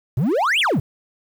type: exponential two-way sweep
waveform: triangle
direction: up then down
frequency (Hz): 110 to 3500 to 110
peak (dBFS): -14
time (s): 0.17-0.8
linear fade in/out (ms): 5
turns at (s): 0.6
effects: 8-bit